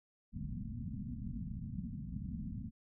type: low-pass noise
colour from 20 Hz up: white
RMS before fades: -42 dBFS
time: 0.32-2.71 s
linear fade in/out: 50 ms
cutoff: 250 Hz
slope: 96 dB/octave
effects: none